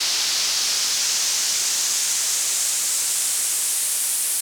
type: noise with band-pass filter sweep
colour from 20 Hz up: pink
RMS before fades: -22 dBFS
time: 0-4.41 s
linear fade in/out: 10 ms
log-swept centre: 5000 to 9800 Hz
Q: 2.1
effects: none